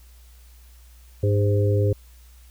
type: harmonic tone with a mistuned harmonic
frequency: 101.8 Hz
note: G#2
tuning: 34 cents flat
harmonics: 1 / 3 / 4 / 5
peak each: -18 / -31 / -25 / -27 dBFS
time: 1.23-1.93 s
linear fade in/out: 5 ms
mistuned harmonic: 5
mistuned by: +29 cents
effects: added 60 Hz sine -46 dBFS peak until 2.5 s + white hiss -57 dBFS RMS until 2.5 s